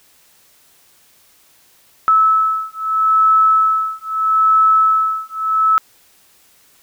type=beating tone pair; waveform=sine; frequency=1302 / 1302.78 Hz; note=E6 / E6; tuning=-22 / -21 cents; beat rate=0.78 Hz; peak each=-14 dBFS; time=2.08-5.78 s; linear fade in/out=0 ms; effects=white hiss -52 dBFS RMS until 6.82 s